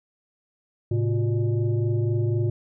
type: tone with frequency modulation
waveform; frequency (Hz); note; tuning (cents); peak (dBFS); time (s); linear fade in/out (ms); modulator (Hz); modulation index
sine; 110; A2; 0; -20; 0.91-2.5; 5; 244; 0.87
effects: none